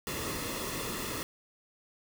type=noise with comb filter; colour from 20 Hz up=pink; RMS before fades=-36 dBFS; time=0.07-1.23 s; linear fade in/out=0 ms; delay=1.3 ms; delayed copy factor=-0.6; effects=none